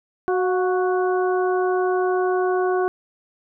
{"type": "harmonic tone with a mistuned harmonic", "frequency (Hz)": 370, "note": "F#4", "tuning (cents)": 0, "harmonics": [1, 2, 3, 4], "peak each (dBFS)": [-19, -25, -29, -31], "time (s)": [0.28, 2.88], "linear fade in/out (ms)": 0, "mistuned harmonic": 2, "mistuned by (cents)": -41, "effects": []}